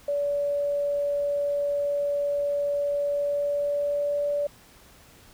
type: tone with pitch glide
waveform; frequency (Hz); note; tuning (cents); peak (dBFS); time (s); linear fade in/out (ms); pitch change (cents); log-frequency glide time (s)
sine; 574 to 579; D5 to D5; -40 to -25; -23; 0.08-4.47; 5; +15; 2.98-4.27
effects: pink hiss -53 dBFS RMS until 5.33 s